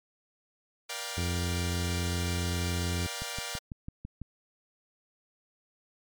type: chord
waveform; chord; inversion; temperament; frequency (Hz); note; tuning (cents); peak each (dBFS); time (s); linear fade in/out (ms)
5% pulse; G minor seventh; first; equal with one note detuned; 475.7 / 587.3 / 698.5 / 784; Bb4 / D5 / F5 / G5; +35 / 0 / 0 / 0; -29; 0.89-3.59; 10
type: harmonic tone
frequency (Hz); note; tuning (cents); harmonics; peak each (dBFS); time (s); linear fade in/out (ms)
87.31; F2; 0; 1 / 2 / 3 / 4 / 5; -30 / -36 / -40 / -42 / -44; 1.17-3.07; 5
type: click train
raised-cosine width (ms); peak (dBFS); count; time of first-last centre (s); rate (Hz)
5; -26; 7; 3.22-4.217; 6.02
effects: MP3 96 kbps